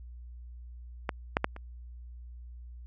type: clicks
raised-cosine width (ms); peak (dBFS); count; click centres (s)
0.5; -14 / -9 / -10 / -28; 4; 1.092 / 1.369 / 1.444 / 1.564
effects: added 60 Hz sine -43 dBFS peak until 2.86 s